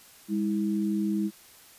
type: tone pair together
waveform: sine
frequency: 203.9 / 323.6 Hz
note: G#3 / E4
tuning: -32 / -32 cents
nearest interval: minor sixth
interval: 800 cents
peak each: -26 / -29 dBFS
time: 0.28-1.31 s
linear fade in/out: 50 ms
effects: white hiss -53 dBFS RMS until 1.78 s + resampled to 32000 Hz